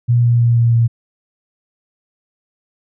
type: tone with pitch steps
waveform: sine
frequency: 120 / 119.1 / 118.21 / 117.33 / 116.45 Hz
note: B2 / A#2 / A#2 / A#2 / A#2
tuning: -49 / +38 / +25 / +12 / -1 cents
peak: -9 dBFS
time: 0.08-0.88 s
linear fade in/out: 20 ms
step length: 160 ms
effects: none